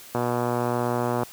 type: click train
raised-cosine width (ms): 1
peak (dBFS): -11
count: 132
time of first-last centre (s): 0.15-1.233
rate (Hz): 121
effects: white hiss -45 dBFS RMS until 1.32 s + high-pass 80 Hz 12 dB/octave